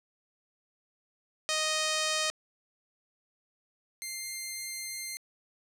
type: tone pair in turn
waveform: 5% pulse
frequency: 622.3 / 2099 Hz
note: D#5 / C7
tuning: 0 / +5 cents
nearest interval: octave + major sixth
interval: 2105 cents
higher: second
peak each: -16 / -24 dBFS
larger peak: first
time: 1.49-2.3 / 4.02-5.17 s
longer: second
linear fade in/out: 0 ms
effects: low-pass 11000 Hz 12 dB/octave